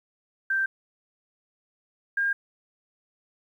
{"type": "tone pair in turn", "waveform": "sine", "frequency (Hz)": [1568, 1611.2], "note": ["G6", "G6"], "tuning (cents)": [0, 47], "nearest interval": "unison", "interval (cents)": 47, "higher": "second", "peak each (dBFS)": -22, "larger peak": "neither", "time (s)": [[0.5, 0.66], [2.17, 2.33]], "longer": "neither", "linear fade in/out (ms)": 5, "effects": ["10-bit"]}